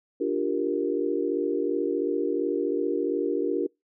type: chord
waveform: sine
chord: G minor seventh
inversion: second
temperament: equal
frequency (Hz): 293.7 / 349.2 / 392 / 466.2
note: D4 / F4 / G4 / Bb4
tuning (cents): 0 / 0 / 0 / 0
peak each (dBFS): -29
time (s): 0.2-3.67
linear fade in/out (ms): 10
effects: noise-tail reverb RT60 0.2 s tail -25 dB re dry